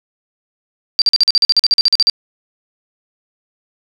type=tone bursts; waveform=sine; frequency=4699 Hz; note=D8; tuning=in tune; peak=-7 dBFS; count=16; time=0.99-2.098 s; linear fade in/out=0 ms; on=28 ms; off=44 ms; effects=none